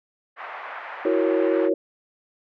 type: band-pass noise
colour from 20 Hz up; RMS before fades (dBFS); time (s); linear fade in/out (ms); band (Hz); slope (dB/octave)
pink; -36; 0.36-1.7; 50; 680 to 2100; 24
type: chord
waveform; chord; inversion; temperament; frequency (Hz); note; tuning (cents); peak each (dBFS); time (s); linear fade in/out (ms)
sine; F# dominant seventh; third; equal; 329.6 / 370 / 466.2 / 554.4; E4 / F#4 / A#4 / C#5; 0 / 0 / 0 / 0; -23 / -23 / -25 / -24; 1.05-1.74; 5
effects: none